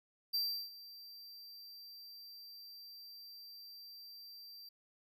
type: tone with ADSR envelope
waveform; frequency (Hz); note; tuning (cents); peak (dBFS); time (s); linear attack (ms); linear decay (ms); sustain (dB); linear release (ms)
square; 4699; D8; 0; -32; 0.33-4.69; 16; 350; -19; 5
effects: none